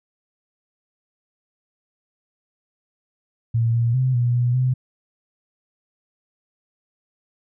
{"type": "tone with pitch steps", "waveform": "sine", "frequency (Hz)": [115.4, 117.3, 129.3, 121, 122, 127.9], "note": ["A#2", "A#2", "C3", "B2", "B2", "C3"], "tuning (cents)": [-17, 11, -20, -35, -21, -39], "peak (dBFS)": -16, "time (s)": [3.54, 4.74], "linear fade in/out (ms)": 10, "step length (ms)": 200, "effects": []}